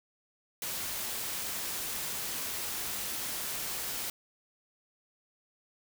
white noise, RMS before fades -36 dBFS, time 0.62-4.1 s, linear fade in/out 2 ms, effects none

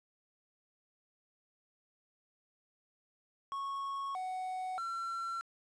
triangle tone with pitch steps, 1102 / 744 / 1356 Hz, C#6 / F#5 / E6, -11 / +9 / +49 cents, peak -34 dBFS, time 3.52-5.41 s, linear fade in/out 0 ms, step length 630 ms, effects resampled to 22050 Hz + 10-bit

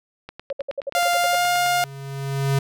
click train, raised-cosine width 0.3 ms, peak -19 dBFS, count 14, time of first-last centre 0.29-1.663 s, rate 9.47 Hz
sine tone bursts, 554.4 Hz, C#5, in tune, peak -23 dBFS, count 10, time 0.5-1.356 s, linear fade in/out 5 ms, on 28 ms, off 64 ms
sawtooth tone with pitch glide, 698.5 to 707.4 Hz, F5 to F5, 0 to +22 cents, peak -14 dBFS, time 0.95-1.84 s, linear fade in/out 0 ms, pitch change +22 cents, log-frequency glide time 1.17-1.44 s
square tone with exponential growth, 137.6 Hz, C#3, 12 cents flat, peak -17 dBFS, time 1.16-2.59 s, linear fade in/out 5 ms, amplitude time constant 310 ms
effects none

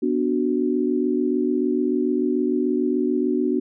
sine chord, B minor, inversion none, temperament equal, 246.9 / 293.7 / 370 Hz, B3 / D4 / F#4, 0 / 0 / 0 cents, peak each -23 dBFS, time 0.02-3.6 s, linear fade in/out 10 ms, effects none

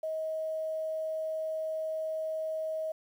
sine tone with quantisation, 633 Hz, D#5, 30 cents sharp, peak -31 dBFS, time 0.03-2.92 s, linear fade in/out 5 ms, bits 10, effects none

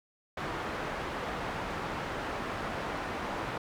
white low-pass noise, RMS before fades -36 dBFS, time 0.37-3.58 s, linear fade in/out 5 ms, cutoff 1300 Hz, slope 12 dB/octave, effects none

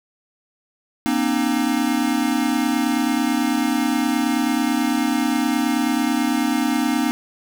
square tone cluster, 237.2 / 266.5 / 305.8 Hz, A#3 / C4 / D#4, +30 / +32 / -30 cents, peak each -23 dBFS, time 1.06-7.11 s, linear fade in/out 0 ms, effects none

